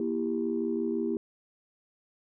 sine chord, E diminished, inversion second, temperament just, 237.3 / 329.6 / 395.6 Hz, Bb3 / E4 / G4, +31 / 0 / +16 cents, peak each -31 dBFS, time 0-1.17 s, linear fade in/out 2 ms, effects tanh soft clip ceiling -18 dBFS

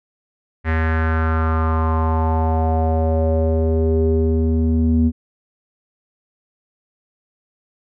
square tone with low-pass filter sweep, 80.3 Hz, E2, 45 cents flat, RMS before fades -17 dBFS, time 0.64-5.12 s, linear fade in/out 50 ms, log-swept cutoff 1900 to 250 Hz, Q 4.4, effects none

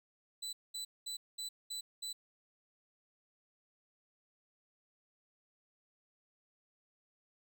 30% pulse tone bursts, 3985 Hz, B7, 15 cents sharp, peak -37 dBFS, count 6, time 0.42-2.13 s, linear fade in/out 10 ms, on 110 ms, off 210 ms, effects none

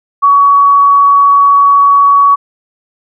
sine tone, 1127 Hz, C#6, 28 cents sharp, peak -3 dBFS, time 0.22-2.36 s, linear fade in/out 20 ms, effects none

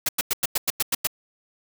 white noise bursts, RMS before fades -22 dBFS, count 9, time 0.06-1.072 s, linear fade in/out 5 ms, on 28 ms, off 95 ms, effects none

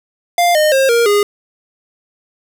square tone with pitch steps, 698.5 / 611.6 / 535.5 / 468.9 / 410.6 Hz, F5 / D#5 / C5 / A#4 / G#4, 0 / -30 / +40 / +10 / -20 cents, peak -10 dBFS, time 0.38-1.23 s, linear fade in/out 2 ms, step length 170 ms, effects none

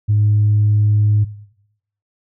sine tone, 105 Hz, G#2, 19 cents sharp, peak -10 dBFS, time 0.08-1.25 s, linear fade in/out 20 ms, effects noise-tail reverb RT60 0.8 s tail -18 dB re dry + tanh soft clip ceiling -7 dBFS

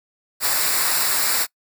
white noise with comb filter, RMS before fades -20 dBFS, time 0.4-1.47 s, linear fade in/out 50 ms, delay 0.32 ms, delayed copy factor -0.65, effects noise-tail reverb RT60 0.1 s tail -24 dB re dry

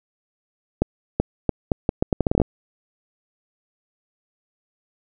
accelerating click train, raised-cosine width 2 ms, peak -4 dBFS, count 14, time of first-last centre 0.82-2.417 s, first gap 380 ms, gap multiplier 0.77, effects none

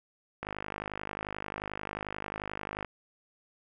click train, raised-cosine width 0.5 ms, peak -20 dBFS, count 125, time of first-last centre 0.43-2.847 s, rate 51.3 Hz, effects none

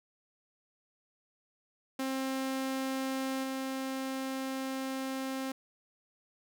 sawtooth tone with level steps, 265.4 Hz, C4, 25 cents sharp, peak -28 / -30 dBFS, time 1.99-5.52 s, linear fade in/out 5 ms, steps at 3.43 s, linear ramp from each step 10 ms, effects none

